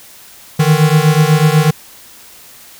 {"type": "beating tone pair", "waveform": "square", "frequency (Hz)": [150.7, 158.8], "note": ["D3", "D#3"], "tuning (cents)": [45, 36], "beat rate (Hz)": 8.1, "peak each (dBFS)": [-11, -12], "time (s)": [0.59, 1.71], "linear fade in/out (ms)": 10, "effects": ["white hiss -39 dBFS RMS until 2.79 s"]}